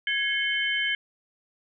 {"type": "tone cluster", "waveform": "sine", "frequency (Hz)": [1664, 2171, 3080], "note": ["G#6", "C#7", "G7"], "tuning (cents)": [3, -37, -31], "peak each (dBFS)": -28, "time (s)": [0.07, 0.95], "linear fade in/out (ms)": 2, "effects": []}